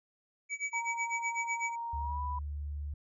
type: tone with tremolo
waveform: square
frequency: 2282 Hz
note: C#7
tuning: 50 cents sharp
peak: -31 dBFS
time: 0.49-1.76 s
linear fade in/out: 50 ms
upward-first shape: sine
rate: 8 Hz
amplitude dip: 95%
type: tone with pitch glide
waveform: sine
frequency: 932.3 to 987.7 Hz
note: A#5 to B5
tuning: 0 to 0 cents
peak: -35 dBFS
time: 0.73-2.39 s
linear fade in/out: 5 ms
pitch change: +100 cents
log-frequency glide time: 1.98-2.2 s
type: tone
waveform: sine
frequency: 72.9 Hz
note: D2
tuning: 12 cents flat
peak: -35 dBFS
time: 1.93-2.94 s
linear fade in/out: 5 ms
effects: resampled to 22050 Hz